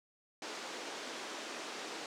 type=band-pass noise; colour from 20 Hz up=pink; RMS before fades=-44 dBFS; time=0.42-2.06 s; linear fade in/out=2 ms; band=290 to 7000 Hz; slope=24 dB/octave; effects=none